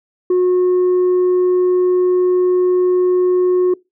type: tone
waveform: sine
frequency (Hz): 363.2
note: F#4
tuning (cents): -32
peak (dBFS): -8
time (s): 0.3-3.74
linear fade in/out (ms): 5
effects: noise-tail reverb RT60 0.2 s tail -23 dB re dry + tanh soft clip ceiling -10 dBFS